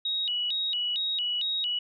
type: tone with vibrato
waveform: sine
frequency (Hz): 3331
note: G#7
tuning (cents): +4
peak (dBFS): -26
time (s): 0.05-1.79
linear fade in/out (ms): 5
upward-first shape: square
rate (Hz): 2.2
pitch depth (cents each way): 220
effects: none